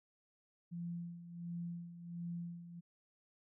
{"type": "tone with tremolo", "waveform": "sine", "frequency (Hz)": 171.7, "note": "F3", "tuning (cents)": -29, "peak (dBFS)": -39, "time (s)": [0.71, 2.81], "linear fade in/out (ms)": 20, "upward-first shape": "sine", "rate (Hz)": 1.4, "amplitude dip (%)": 70, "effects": []}